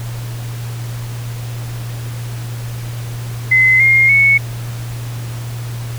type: tone with pitch steps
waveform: sine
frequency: 2046 / 2127 / 2211 Hz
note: C7 / C7 / C#7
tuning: -39 / +28 / -5 cents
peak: -7 dBFS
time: 3.51-4.38 s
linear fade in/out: 10 ms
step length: 290 ms
effects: added 118 Hz sine -22 dBFS peak until 5.98 s + pink hiss -34 dBFS RMS until 5.98 s